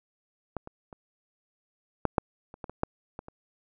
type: clicks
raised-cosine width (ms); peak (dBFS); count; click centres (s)
1; -18 / -27 / -30 / -9 / -7 / -30 / -22 / -25 / -11 / -23 / -29; 11; 0.567 / 0.674 / 0.928 / 2.053 / 2.182 / 2.541 / 2.642 / 2.696 / 2.834 / 3.191 / 3.284
effects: none